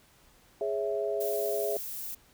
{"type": "chord", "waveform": "sine", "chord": "C# minor", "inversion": "second", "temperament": "equal", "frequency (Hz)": [415.3, 554.4, 659.3], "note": ["G#4", "C#5", "E5"], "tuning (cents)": [0, 0, 0], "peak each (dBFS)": [-31, -35, -32], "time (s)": [0.61, 1.77], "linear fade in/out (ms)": 2}
{"type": "noise", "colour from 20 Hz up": "violet", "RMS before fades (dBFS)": -38, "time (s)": [1.2, 2.15], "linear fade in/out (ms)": 10}
{"effects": ["pink hiss -61 dBFS RMS until 2.33 s"]}